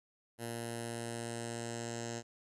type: tone with low-pass filter sweep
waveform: 10% pulse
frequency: 116.8 Hz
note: A#2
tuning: 4 cents sharp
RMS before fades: -41 dBFS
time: 0.38-2.23 s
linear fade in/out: 50 ms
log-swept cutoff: 11000 to 7100 Hz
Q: 4.6
effects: none